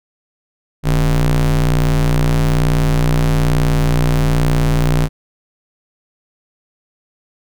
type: ring-modulated tone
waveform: square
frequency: 60.1 Hz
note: B1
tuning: 46 cents flat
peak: -9 dBFS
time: 0.83-5.09 s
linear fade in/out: 50 ms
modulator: 89.6 Hz
effects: none